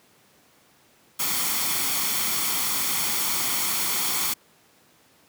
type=noise with comb filter; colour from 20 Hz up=white; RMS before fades=-25 dBFS; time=1.19-4.34 s; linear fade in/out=10 ms; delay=0.9 ms; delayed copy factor=+0.5; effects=pink hiss -58 dBFS RMS until 5.28 s + high-pass 150 Hz 12 dB/octave